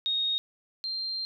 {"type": "tone pair in turn", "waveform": "sine", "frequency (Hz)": [3729, 4171], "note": ["A#7", "C8"], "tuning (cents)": [0, -6], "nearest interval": "major second", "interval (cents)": 194, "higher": "second", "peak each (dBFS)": [-25, -30], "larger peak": "first", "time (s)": [[0.06, 0.38], [0.84, 1.25]], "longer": "second", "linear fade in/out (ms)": 0, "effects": []}